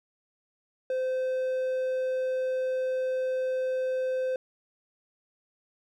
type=tone with hard clipping; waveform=triangle; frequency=516 Hz; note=C5; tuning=24 cents flat; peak=-27 dBFS; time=0.9-4.36 s; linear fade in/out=2 ms; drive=6 dB; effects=none